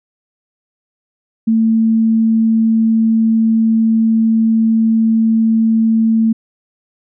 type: tone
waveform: sine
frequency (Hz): 223.9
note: A3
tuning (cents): +30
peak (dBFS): -9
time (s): 1.47-6.33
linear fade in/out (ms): 10
effects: none